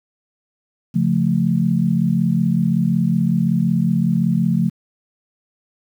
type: chord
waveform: sine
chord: Db augmented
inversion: none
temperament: equal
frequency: 138.59 / 174.61 / 220 Hz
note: Db3 / F3 / A3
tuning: 0 / 0 / 0 cents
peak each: -21 / -17 / -19 dBFS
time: 0.94-4.7 s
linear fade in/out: 20 ms
effects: 8-bit